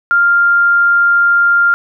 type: tone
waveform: sine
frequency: 1397 Hz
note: F6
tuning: in tune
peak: -7 dBFS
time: 0.11-1.74 s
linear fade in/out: 0 ms
effects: none